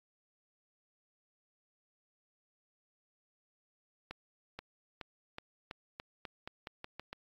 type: accelerating click train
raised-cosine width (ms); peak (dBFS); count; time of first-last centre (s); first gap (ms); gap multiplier
0.3; -26; 12; 4.11-7.13; 480; 0.88
effects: AAC 48 kbps